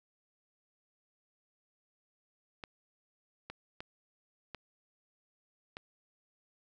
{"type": "clicks", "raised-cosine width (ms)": 0.3, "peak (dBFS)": -26, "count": 5, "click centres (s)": [2.638, 3.5, 3.805, 4.547, 5.769], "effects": []}